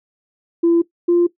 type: tone pair in turn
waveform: sine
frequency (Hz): 338 / 347.1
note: E4 / F4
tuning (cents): +43 / -11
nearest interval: unison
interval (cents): 46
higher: second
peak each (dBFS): -9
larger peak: neither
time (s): 0.63-0.82 / 1.08-1.27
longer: neither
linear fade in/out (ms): 10
effects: noise-tail reverb RT60 0.1 s tail -17 dB re dry + tanh soft clip ceiling -7 dBFS